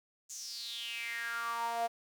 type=tone with high-pass filter sweep; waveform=sawtooth; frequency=233.1 Hz; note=A#3; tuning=in tune; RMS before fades=-38 dBFS; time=0.29-1.88 s; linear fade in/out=20 ms; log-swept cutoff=6900 to 650 Hz; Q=6.9; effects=11-bit